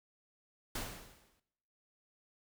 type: noise with exponential decay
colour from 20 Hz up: pink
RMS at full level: -37 dBFS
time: 0.75-1.4 s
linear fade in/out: 5 ms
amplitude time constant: 140 ms
effects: noise-tail reverb RT60 1.0 s tail -22 dB re dry